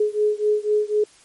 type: beating tone pair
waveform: sine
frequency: 420 / 424 Hz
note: G#4 / G#4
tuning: +19 / +36 cents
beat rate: 4 Hz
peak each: -20 / -21 dBFS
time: 0-1.04 s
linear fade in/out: 5 ms
effects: white hiss -52 dBFS RMS until 1.24 s + MP3 48 kbps